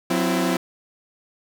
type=tone cluster; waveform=sawtooth; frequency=182.7 / 259.3 / 334 Hz; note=F#3 / C4 / E4; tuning=-22 / -15 / +23 cents; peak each=-20 dBFS; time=0.1-0.57 s; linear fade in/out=5 ms; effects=none